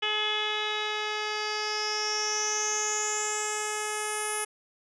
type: tone with low-pass filter sweep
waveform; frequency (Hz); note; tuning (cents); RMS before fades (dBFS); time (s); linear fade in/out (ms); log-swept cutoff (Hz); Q
10% pulse; 424.8; G#4; +39; -30; 0.02-4.45; 10; 3200 to 10000; 9.5
effects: none